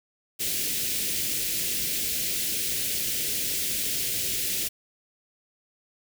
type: band-stop noise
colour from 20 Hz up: white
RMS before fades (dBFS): -28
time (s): 0.39-4.69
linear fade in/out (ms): 20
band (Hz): 480 to 2100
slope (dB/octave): 24
effects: none